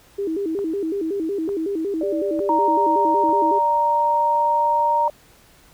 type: tone with vibrato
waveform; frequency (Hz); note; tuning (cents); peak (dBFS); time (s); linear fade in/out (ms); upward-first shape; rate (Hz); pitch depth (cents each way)
sine; 358.6; F4; +46; -21; 0.18-3.59; 10; square; 5.4; 190
type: click train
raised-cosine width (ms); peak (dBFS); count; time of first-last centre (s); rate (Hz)
1; -22; 4; 0.59-3.293; 1.11
type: tone with pitch glide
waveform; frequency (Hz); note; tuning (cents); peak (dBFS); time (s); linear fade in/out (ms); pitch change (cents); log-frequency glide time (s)
sine; 587 to 591.4; D5 to D5; -1 to +12; -24; 2.01-5.1; 2; +13; 2.4-4.97
type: tone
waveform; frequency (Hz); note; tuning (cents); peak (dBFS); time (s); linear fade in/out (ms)
sine; 932.3; A#5; 0; -16; 2.49-5.08; 2
effects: pink hiss -52 dBFS RMS until 5.73 s